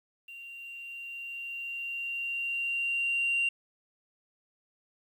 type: tone with level ramp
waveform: sine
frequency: 2767 Hz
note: F7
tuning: 17 cents flat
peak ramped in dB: -43 to -23 dBFS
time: 0.28-3.49 s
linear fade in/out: 5 ms
effects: tanh soft clip ceiling -22 dBFS + 10-bit